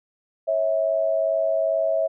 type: tone pair together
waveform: sine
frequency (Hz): 547.6 / 650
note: C#5 / E5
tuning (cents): -21 / -24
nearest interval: minor third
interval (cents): 297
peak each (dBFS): -25 / -20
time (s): 0.47-2.08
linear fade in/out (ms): 20
effects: none